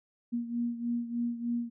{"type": "beating tone pair", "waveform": "sine", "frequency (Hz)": [236.4, 239.7], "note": ["A#3", "A#3"], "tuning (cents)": [24, 48], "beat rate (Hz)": 3.3, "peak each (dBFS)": [-31, -36], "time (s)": [0.32, 1.7], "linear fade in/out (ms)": 20, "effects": []}